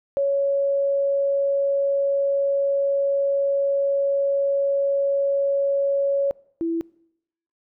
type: tone pair in turn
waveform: sine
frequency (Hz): 557 / 332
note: C#5 / E4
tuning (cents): +8 / +12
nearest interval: major sixth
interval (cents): 896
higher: first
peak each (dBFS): -18 / -21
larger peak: first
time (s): 0.17-6.31 / 6.61-6.81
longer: first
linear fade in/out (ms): 0
effects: noise-tail reverb RT60 0.8 s tail -24 dB re dry